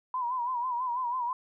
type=tone with vibrato; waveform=sine; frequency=987.8 Hz; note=B5; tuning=in tune; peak=-28 dBFS; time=0.14-1.33 s; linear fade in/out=2 ms; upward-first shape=sine; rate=6.1 Hz; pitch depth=83 cents each way; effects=none